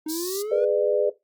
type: exponential sweep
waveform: triangle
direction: up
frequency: 306.1 to 493.9 Hz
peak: -25 dBFS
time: 0.06-0.65 s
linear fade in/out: 5 ms
type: high-pass noise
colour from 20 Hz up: pink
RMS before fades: -33 dBFS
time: 0.08-0.43 s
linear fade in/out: 20 ms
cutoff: 4000 Hz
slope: 48 dB/octave
type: chord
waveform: sine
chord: G# diminished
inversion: none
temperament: just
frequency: 415.3 / 498.4 / 598 Hz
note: G#4 / B4 / D5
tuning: 0 / +16 / +31 cents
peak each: -23 dBFS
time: 0.51-1.1 s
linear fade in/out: 10 ms
effects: noise-tail reverb RT60 0.2 s tail -17 dB re dry + Opus 48 kbps